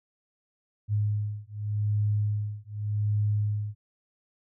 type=beating tone pair; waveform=sine; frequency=104.2 / 105.05 Hz; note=G#2 / G#2; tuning=+6 / +20 cents; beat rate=0.85 Hz; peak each=-28 dBFS; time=0.88-3.75 s; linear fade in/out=50 ms; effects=none